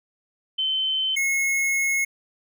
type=tone pair in turn; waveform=sine / square; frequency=3074 / 2174 Hz; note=G7 / C#7; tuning=-35 / -34 cents; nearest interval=tritone; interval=599 cents; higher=first; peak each=-21 dBFS; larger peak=neither; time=0.58-1.16 / 1.16-2.05 s; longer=second; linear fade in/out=10 ms; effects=none